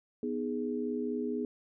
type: chord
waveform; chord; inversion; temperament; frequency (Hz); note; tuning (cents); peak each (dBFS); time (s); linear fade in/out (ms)
sine; G# minor; first; equal; 246.9 / 311.1 / 415.3; B3 / D#4 / G#4; 0 / 0 / 0; -34 / -38 / -35; 0.23-1.45; 2
effects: none